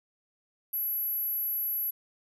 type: tone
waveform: sine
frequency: 11670 Hz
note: F#9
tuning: 25 cents flat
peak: -28 dBFS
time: 0.73-1.91 s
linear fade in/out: 10 ms
effects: none